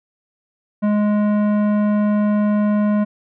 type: tone with tanh clipping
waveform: sine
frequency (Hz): 208.6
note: G#3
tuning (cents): +8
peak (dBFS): -16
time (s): 0.82-3.05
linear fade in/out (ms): 20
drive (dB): 14
effects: none